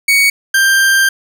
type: tone pair in turn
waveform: 40% pulse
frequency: 2237 / 1581.8 Hz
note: C#7 / G6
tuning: +15 / +15 cents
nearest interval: tritone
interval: 600 cents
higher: first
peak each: -7 dBFS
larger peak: neither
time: 0.08-0.3 / 0.54-1.09 s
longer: second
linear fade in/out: 5 ms
effects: none